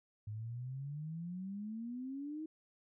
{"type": "exponential sweep", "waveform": "sine", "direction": "up", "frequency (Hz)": [103.83, 319.5], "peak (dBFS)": -40, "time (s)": [0.27, 2.46], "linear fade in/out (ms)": 5, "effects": []}